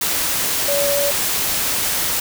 sine tone in noise, 569 Hz, C#5, 45 cents sharp, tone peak -18 dBFS, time 0.68-1.11 s, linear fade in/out 5 ms, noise white, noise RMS -20 dBFS, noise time 0.01-2.2 s, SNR -1 dB, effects none

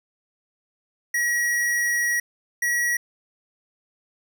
square tone pair in turn, 1911 / 1918.1 Hz, A#6 / A#6, +43 / +49 cents, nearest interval unison, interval 6 cents, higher second, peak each -21 dBFS, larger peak neither, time 1.14-2.2 / 2.62-2.97 s, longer first, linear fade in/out 5 ms, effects none

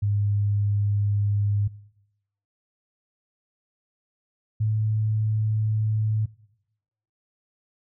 sine tone pair in turn, 102.3 / 108.35 Hz, G#2 / A2, -26 / -26 cents, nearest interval minor second, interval 100 cents, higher second, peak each -20 dBFS, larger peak neither, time 0.02-1.68 / 4.6-6.26 s, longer neither, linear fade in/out 10 ms, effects noise-tail reverb RT60 0.9 s tail -22 dB re dry

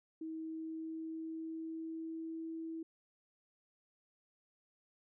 sine tone with pitch glide, 320 to 325.4 Hz, D#4 to E4, +49 to -22 cents, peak -40 dBFS, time 0.21-2.83 s, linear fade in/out 5 ms, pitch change +29 cents, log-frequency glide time 0.37-2.49 s, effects none

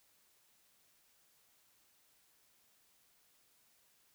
silence, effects white hiss -71 dBFS RMS until 4.14 s

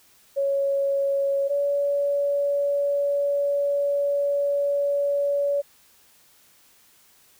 sine tone pair in turn, 555 / 568.3 Hz, C#5 / C#5, +2 / +43 cents, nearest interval unison, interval 41 cents, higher second, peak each -20 dBFS, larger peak neither, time 0.36-1.49 / 1.49-5.62 s, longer second, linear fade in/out 20 ms, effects white hiss -57 dBFS RMS until 7.39 s

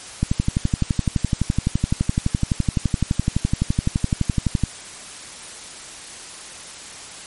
click train, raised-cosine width 5 ms, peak -5 dBFS, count 53, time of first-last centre 0.23-4.637 s, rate 11.8 Hz, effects white hiss -37 dBFS RMS until 7.26 s + MP3 48 kbps

